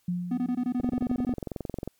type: tone with exponential decay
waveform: sine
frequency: 177.1 Hz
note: F3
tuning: 24 cents sharp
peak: -24 dBFS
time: 0.08-1.1 s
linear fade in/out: 5 ms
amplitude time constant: 220 ms
type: tone bursts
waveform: triangle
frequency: 247.8 Hz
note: B3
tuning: 6 cents sharp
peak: -22 dBFS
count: 12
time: 0.31-1.333 s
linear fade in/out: 5 ms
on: 66 ms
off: 21 ms
type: click train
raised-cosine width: 2 ms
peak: -19 dBFS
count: 25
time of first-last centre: 0.8-1.876 s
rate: 22.3 Hz
effects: white hiss -69 dBFS RMS until 1.99 s + MP3 96 kbps